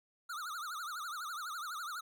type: tone with vibrato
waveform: square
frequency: 1311 Hz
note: E6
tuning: 10 cents flat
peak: -40 dBFS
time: 0.29-2.01 s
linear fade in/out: 10 ms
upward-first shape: triangle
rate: 12 Hz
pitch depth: 220 cents each way
effects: none